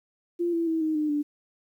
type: tone with pitch steps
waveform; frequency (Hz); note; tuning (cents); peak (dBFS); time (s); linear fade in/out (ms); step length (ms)
sine; 345.4 / 334.4 / 323.8 / 313.5 / 303.5 / 293.8; F4 / E4 / E4 / D#4 / D#4 / D4; -19 / +25 / -31 / +13 / -43 / +1; -23; 0.39-1.23; 20; 140
effects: 10-bit